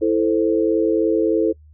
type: chord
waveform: sine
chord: A minor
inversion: second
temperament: equal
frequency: 329.6 / 440 / 523.3 Hz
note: E4 / A4 / C5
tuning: 0 / 0 / 0 cents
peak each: -18 / -18 / -23 dBFS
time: 0.01-1.53 s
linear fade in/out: 20 ms
effects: noise-tail reverb RT60 0.1 s tail -25 dB re dry + added 76 Hz sine -44 dBFS peak until 1.73 s